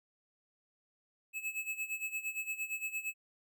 square tone with tremolo, 2594 Hz, E7, 28 cents flat, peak -34 dBFS, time 1.33-3.14 s, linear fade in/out 50 ms, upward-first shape sine, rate 8.7 Hz, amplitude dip 80%, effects none

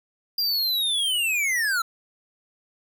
square linear sweep, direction down, 4839 to 1318.5 Hz, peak -22 dBFS, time 0.38-1.82 s, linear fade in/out 5 ms, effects none

